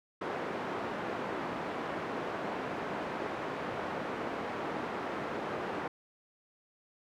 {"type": "band-pass noise", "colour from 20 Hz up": "pink", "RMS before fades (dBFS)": -37, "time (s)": [0.21, 5.88], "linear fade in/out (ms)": 5, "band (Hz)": [260, 1500], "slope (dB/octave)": 12, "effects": []}